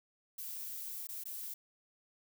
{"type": "noise with dropouts", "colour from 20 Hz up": "violet", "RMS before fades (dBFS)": -43, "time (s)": [0.38, 1.54], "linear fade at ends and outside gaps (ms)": 5, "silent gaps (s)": [[1.071, 1.088], [1.238, 1.255]], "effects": []}